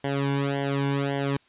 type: tone with flanger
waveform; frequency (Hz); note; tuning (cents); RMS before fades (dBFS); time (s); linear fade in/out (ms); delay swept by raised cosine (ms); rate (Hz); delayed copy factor
sawtooth; 139.5; C#3; +11; -26; 0.04-1.37; 5; 0.79 to 1.59; 1.8; -1
effects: white hiss -61 dBFS RMS until 1.48 s + resampled to 8000 Hz